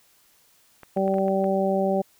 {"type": "clicks", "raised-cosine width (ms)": 0.5, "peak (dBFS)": -27, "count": 7, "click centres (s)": [0.833, 0.972, 1.079, 1.141, 1.184, 1.282, 1.442]}
{"type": "harmonic tone", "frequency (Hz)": 193, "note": "G3", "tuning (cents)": -27, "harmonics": [1, 2, 3, 4], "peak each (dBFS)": [-25, -26, -24, -28], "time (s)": [0.96, 2.02], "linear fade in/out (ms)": 10}
{"effects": ["white hiss -60 dBFS RMS until 2.19 s"]}